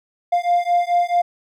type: beating tone pair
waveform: triangle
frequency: 698.5 / 703.1 Hz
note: F5 / F5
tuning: 0 / +11 cents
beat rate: 4.6 Hz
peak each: -16 dBFS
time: 0.32-1.22 s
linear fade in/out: 10 ms
effects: tanh soft clip ceiling -6 dBFS